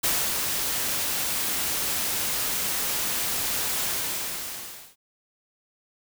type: noise with ADSR envelope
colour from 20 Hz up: white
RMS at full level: -23 dBFS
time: 0.03-4.96 s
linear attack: 13 ms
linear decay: 260 ms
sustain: -4 dB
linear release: 1100 ms
effects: none